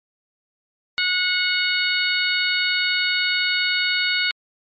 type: harmonic tone with a mistuned harmonic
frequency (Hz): 730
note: F#5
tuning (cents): -24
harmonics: 2 / 3 / 4 / 5 / 6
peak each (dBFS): -24 / -23 / -26 / -26 / -26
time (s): 0.98-4.31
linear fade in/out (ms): 0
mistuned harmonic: 5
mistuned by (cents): +31
effects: MP3 32 kbps